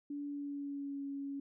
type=tone with pitch glide; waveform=sine; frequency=287.7 to 278.7 Hz; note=D4 to C#4; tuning=-36 to +9 cents; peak=-38 dBFS; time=0.1-1.4 s; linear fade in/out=5 ms; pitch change=-55 cents; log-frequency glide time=0.25-1.04 s; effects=none